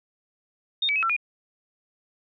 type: tone with pitch steps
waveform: sine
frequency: 3681 / 2290 / 2566 / 1346 / 2440 Hz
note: A#7 / D7 / E7 / E6 / D#7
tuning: -23 / -44 / -47 / +36 / -34 cents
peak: -21 dBFS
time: 0.82-1.165 s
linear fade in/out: 5 ms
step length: 69 ms
effects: none